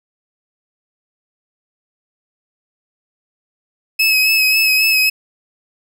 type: tone with vibrato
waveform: 30% pulse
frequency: 2571 Hz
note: E7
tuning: 44 cents flat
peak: -8 dBFS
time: 3.99-5.1 s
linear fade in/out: 10 ms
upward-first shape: sine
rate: 3.7 Hz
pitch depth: 29 cents each way
effects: none